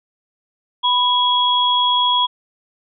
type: tone pair together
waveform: sine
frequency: 987.8 / 3323 Hz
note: B5 / G#7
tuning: 0 / 0 cents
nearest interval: octave + major sixth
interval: 2100 cents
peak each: -16 dBFS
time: 0.83-2.27 s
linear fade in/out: 20 ms
effects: none